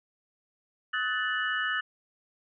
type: tone cluster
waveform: sine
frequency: 1276 / 1491 / 1756 / 2938 Hz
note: D#6 / F#6 / A6 / F#7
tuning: +43 / +13 / -4 / -13 cents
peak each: -34 / -32 / -30 / -36 dBFS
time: 0.93-1.81 s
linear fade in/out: 10 ms
effects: none